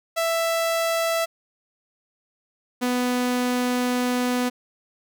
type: tone pair in turn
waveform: sawtooth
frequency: 662 / 248 Hz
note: E5 / B3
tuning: +7 / +7 cents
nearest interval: octave + perfect fourth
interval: 1700 cents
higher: first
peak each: -17 dBFS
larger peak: neither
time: 0.16-1.26 / 2.81-4.5 s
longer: second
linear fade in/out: 20 ms
effects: none